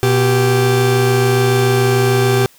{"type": "tone pair together", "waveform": "40% pulse", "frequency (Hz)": [121.7, 392], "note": ["B2", "G4"], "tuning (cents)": [-25, 0], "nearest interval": "octave + minor sixth", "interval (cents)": 2025, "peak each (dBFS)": -13, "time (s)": [0.03, 2.46], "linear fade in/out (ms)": 0, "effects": ["white hiss -48 dBFS RMS until 2.58 s"]}